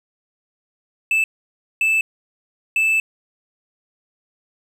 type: tone bursts at uneven times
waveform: triangle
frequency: 2633 Hz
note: E7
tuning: 3 cents flat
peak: -13 dBFS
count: 3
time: 1.11-1.24 / 1.81-2.01 / 2.76-3 s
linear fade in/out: 2 ms
effects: none